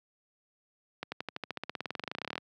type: accelerating click train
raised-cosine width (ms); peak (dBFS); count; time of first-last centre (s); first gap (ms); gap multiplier
0.3; -19; 28; 1.03-2.379; 90; 0.95
effects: high-pass 150 Hz 12 dB/octave